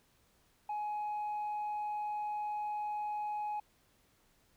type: tone with tanh clipping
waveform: sine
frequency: 839 Hz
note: G#5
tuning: 17 cents sharp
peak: -35 dBFS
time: 0.69-3.6 s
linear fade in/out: 5 ms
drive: 1 dB
effects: pink hiss -70 dBFS RMS until 4.56 s